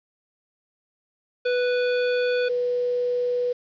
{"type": "tone pair in turn", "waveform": ["square", "sine"], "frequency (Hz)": [493.9, 491.1], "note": ["B4", "B4"], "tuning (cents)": [0, -10], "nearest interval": "unison", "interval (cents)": 10, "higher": "first", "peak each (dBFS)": -21, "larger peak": "neither", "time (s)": [[1.45, 2.49], [2.49, 3.53]], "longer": "neither", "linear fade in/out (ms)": 10, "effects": ["resampled to 11025 Hz", "8-bit"]}